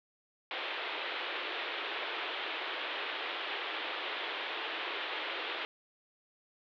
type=band-pass noise; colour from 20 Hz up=white; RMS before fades=-38 dBFS; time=0.51-5.65 s; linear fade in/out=0 ms; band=320 to 3600 Hz; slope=48 dB/octave; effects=none